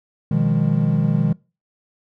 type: chord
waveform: triangle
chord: F half-diminished seventh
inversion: second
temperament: equal with one note detuned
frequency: 123.47 / 155.56 / 174.61 / 204.3 Hz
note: Cb3 / Eb3 / F3 / Ab3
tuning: 0 / 0 / 0 / -28 cents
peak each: -21 / -16 / -22 / -20 dBFS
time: 0.31-1.33 s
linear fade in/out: 5 ms
effects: noise-tail reverb RT60 0.3 s tail -23 dB re dry